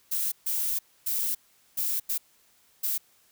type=noise bursts at uneven times; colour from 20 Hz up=violet; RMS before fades=-28 dBFS; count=6; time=0.11-0.32 / 0.46-0.79 / 1.06-1.35 / 1.77-2 / 2.09-2.18 / 2.83-2.98 s; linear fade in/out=10 ms; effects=white hiss -63 dBFS RMS until 3.31 s